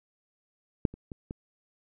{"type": "clicks", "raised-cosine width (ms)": 3, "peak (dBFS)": [-10, -30, -26, -23], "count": 4, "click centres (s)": [0.852, 0.94, 1.118, 1.309], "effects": []}